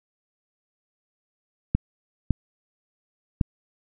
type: clicks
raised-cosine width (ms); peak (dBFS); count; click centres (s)
5; -7; 3; 1.75 / 2.307 / 3.412
effects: none